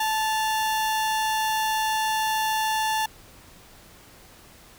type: tone pair together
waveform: 35% pulse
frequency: 873.2 / 2794 Hz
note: A5 / F7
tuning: -13 / 0 cents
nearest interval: octave + minor sixth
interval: 2013 cents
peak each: -21 / -32 dBFS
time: 0-3.06 s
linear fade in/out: 5 ms
effects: pink hiss -50 dBFS RMS until 4.78 s